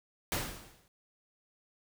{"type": "noise with exponential decay", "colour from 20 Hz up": "pink", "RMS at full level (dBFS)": -30, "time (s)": [0.32, 0.88], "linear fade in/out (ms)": 1, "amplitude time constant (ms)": 120, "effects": []}